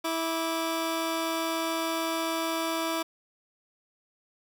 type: tone pair together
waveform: 15% pulse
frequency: 326.9 / 1166.6 Hz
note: E4 / D6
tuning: -14 / -12 cents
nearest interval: octave + minor seventh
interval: 2202 cents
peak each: -22 / -29 dBFS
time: 0.04-3.03 s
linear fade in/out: 10 ms
effects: none

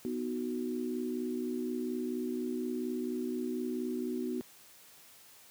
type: chord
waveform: sine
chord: B major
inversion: none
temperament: equal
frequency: 246.9 / 311.1 / 370 Hz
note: B3 / D#4 / F#4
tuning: 0 / 0 / 0 cents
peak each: -35 / -40 / -37 dBFS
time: 0.05-4.41 s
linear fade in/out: 0 ms
effects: white hiss -57 dBFS RMS until 5.5 s + high-pass 80 Hz 12 dB/octave

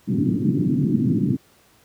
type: band-pass noise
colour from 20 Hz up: white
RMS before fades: -20 dBFS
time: 0.07-1.37 s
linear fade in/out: 20 ms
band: 110 to 310 Hz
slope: 48 dB/octave
effects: pink hiss -56 dBFS RMS until 1.84 s + high-pass 60 Hz 12 dB/octave

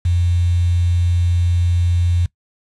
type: tone with quantisation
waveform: sine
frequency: 87.31 Hz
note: F2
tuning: in tune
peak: -13 dBFS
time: 0.05-2.26 s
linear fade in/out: 5 ms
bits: 6
effects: noise-tail reverb RT60 0.1 s tail -20 dB re dry + resampled to 24000 Hz

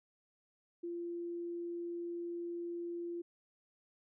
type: tone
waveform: sine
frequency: 344.1 Hz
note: F4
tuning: 26 cents flat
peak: -38 dBFS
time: 0.83-3.22 s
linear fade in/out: 10 ms
effects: none

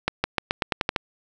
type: accelerating click train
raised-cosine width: 0.3 ms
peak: -5 dBFS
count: 9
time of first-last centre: 0.08-0.962 s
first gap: 160 ms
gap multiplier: 0.89
effects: none

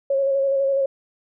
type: tone with vibrato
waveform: sine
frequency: 547 Hz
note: C#5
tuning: 23 cents flat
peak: -17 dBFS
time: 0.1-0.86 s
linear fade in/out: 5 ms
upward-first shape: square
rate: 12 Hz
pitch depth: 21 cents each way
effects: none

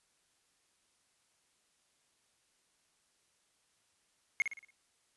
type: tone with echo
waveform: triangle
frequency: 2158 Hz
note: C#7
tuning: 47 cents flat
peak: -24 dBFS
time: 4.4-4.42 s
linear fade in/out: 0 ms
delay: 57 ms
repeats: 5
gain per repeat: -7 dB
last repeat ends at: 4.705 s
effects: white hiss -74 dBFS RMS until 5.16 s + resampled to 24000 Hz

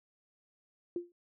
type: tone with exponential decay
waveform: sine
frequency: 348.6 Hz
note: F4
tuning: 3 cents flat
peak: -29 dBFS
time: 0.96-1.12 s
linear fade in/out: 2 ms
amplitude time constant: 34 ms
effects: none

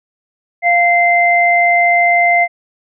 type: tone pair together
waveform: sine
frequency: 697 / 2078 Hz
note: F5 / C7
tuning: -4 / -12 cents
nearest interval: octave + perfect fifth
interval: 1892 cents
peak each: -11 dBFS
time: 0.62-2.48 s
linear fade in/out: 50 ms
effects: none

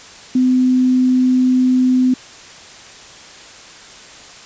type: tone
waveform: sine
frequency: 254.6 Hz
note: C4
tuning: 47 cents flat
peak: -10 dBFS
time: 0.35-2.14 s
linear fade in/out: 5 ms
effects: white hiss -38 dBFS RMS until 4.45 s + resampled to 16000 Hz

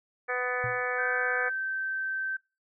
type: harmonic tone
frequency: 249.1 Hz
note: B3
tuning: 15 cents sharp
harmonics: 2 / 3 / 4 / 5 / 6 / 7 / 8 / 9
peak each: -33 / -37 / -43 / -36 / -37 / -32 / -42 / -38 dBFS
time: 0.28-1.5 s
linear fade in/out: 20 ms
type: tone with exponential decay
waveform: sine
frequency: 120 Hz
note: B2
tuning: 49 cents flat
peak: -31 dBFS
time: 0.64-0.87 s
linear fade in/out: 0 ms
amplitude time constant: 48 ms
type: tone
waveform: sine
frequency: 1551 Hz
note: G6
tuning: 19 cents flat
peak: -29 dBFS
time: 0.98-2.37 s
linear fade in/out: 10 ms
effects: noise-tail reverb RT60 0.3 s tail -25 dB re dry

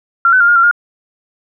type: tone with pitch steps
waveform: sine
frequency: 1374 / 1510 / 1398 / 1421 / 1369 / 1418 Hz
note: F6 / F#6 / F6 / F6 / F6 / F6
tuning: -29 / +35 / +1 / +30 / -35 / +26 cents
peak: -6 dBFS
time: 0.25-0.712 s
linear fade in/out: 2 ms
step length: 77 ms
effects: none

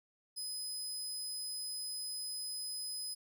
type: tone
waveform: 25% pulse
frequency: 5030 Hz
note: D#8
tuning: 18 cents sharp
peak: -34 dBFS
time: 0.36-3.15 s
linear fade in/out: 20 ms
effects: none

